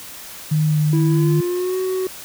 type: tone with vibrato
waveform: sine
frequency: 153 Hz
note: D#3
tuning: 29 cents flat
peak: -14 dBFS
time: 0.51-1.41 s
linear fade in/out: 10 ms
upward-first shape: sine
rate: 2.3 Hz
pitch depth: 15 cents each way
type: tone with pitch glide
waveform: triangle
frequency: 328.7 to 373.2 Hz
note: E4 to F#4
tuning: -5 to +15 cents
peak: -17 dBFS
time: 0.93-2.07 s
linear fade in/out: 2 ms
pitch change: +220 cents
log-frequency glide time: 1.05-1.78 s
effects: white hiss -36 dBFS RMS until 2.24 s